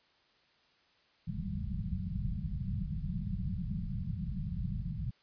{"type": "low-pass noise", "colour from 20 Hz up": "white", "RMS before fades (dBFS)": -36, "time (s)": [1.27, 5.11], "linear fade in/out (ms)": 10, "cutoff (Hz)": 200, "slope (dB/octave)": 96, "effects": ["white hiss -68 dBFS RMS until 5.22 s", "resampled to 11025 Hz"]}